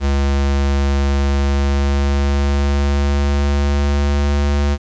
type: tone with pitch glide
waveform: square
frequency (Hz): 69.6 to 71.56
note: C#2 to D2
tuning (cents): +8 to -44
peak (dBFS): -14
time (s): 0-4.78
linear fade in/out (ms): 50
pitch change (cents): +48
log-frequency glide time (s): 1.3-4.46
effects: resampled to 16000 Hz + 8-bit